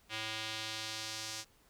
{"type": "tone with band-pass filter sweep", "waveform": "square", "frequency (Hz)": 110, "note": "A2", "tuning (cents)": 0, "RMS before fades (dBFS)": -41, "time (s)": [0.09, 1.45], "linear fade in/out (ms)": 50, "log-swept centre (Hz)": [3000, 5900], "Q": 1.5, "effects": ["pink hiss -67 dBFS RMS until 1.69 s"]}